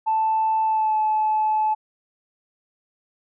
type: tone with pitch glide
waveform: sine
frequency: 880 to 862.9 Hz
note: A5 to A5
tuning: 0 to -34 cents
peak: -17 dBFS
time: 0.06-1.75 s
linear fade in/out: 20 ms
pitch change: -34 cents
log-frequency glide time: 0.64-0.97 s
effects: tanh soft clip ceiling -13 dBFS